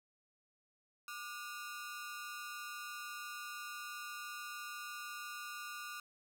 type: ring-modulated tone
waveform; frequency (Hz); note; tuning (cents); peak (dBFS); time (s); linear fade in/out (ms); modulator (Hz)
sawtooth; 1318.5; E6; 0; -37; 1.08-6; 2; 123
effects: none